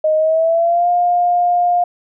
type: tone with pitch glide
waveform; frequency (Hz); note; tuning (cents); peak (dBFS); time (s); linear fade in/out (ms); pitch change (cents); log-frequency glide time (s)
sine; 622.3 to 706.6; D#5 to F5; 0 to +20; -11; 0.04-1.84; 5; +220; 0.16-0.89
effects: none